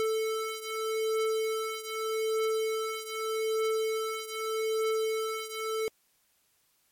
square beating tone pair, 440 / 440.82 Hz, A4 / A4, 0 / +3 cents, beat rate 0.82 Hz, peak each -31 / -34 dBFS, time 0-5.88 s, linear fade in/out 0 ms, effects white hiss -70 dBFS RMS until 6.91 s + MP3 64 kbps

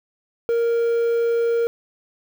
triangle tone with quantisation, 466.2 Hz, A#4, in tune, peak -15 dBFS, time 0.49-1.67 s, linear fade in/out 0 ms, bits 7, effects none

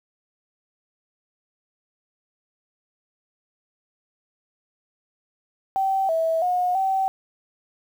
sine tone with pitch steps, 773 / 651 / 722 / 769 Hz, G5 / E5 / F#5 / G5, -24 / -22 / -43 / -33 cents, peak -19 dBFS, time 5.76-7.08 s, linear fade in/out 0 ms, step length 330 ms, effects 8-bit

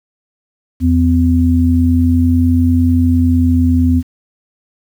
sine tone pair together, 84.6 / 253.5 Hz, E2 / B3, +45 / +45 cents, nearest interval octave + perfect fifth, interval 1900 cents, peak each -11 dBFS, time 0.8-4.03 s, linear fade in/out 50 ms, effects 7-bit

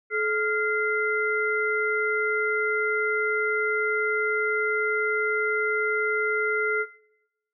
sine tone cluster, 430 / 1400 / 2059 Hz, A4 / F6 / C7, -40 / +4 / -28 cents, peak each -27 dBFS, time 0.1-6.86 s, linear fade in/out 50 ms, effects noise-tail reverb RT60 0.9 s tail -19 dB re dry

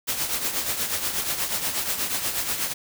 white noise with tremolo, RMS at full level -24 dBFS, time 0.07-2.74 s, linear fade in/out 20 ms, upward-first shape triangle, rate 8.3 Hz, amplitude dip 65%, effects none

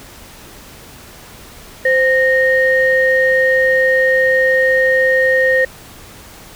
sine tone pair together, 520 / 1853.1 Hz, C5 / A#6, -11 / -11 cents, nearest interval octave + minor seventh, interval 2200 cents, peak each -12 dBFS, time 1.85-5.65 s, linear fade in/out 5 ms, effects tanh soft clip ceiling -2 dBFS + pink hiss -38 dBFS RMS until 6.55 s

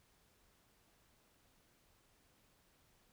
silence, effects pink hiss -72 dBFS RMS until 3.12 s

